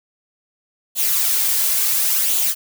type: noise with flanger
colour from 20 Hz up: blue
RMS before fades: -18 dBFS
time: 0.95-2.55 s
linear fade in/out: 50 ms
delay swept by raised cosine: 0.28 to 2.98 ms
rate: 0.71 Hz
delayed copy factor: +0.5
effects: none